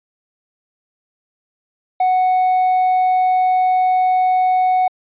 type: tone with hard clipping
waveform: triangle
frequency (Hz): 740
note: F#5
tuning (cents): 0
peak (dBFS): -11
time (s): 2-4.88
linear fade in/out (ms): 5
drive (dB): 1
effects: resampled to 8000 Hz